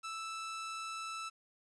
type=tone; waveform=sawtooth; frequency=1318.5 Hz; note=E6; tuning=in tune; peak=-36 dBFS; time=0.03-1.3 s; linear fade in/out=20 ms; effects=resampled to 22050 Hz + 11-bit